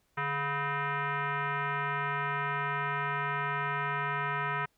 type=tone with frequency modulation; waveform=sine; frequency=146.83 Hz; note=D3; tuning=in tune; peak=-29 dBFS; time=0.17-4.66 s; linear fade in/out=10 ms; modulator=565 Hz; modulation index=3.3; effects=pink hiss -73 dBFS RMS until 4.77 s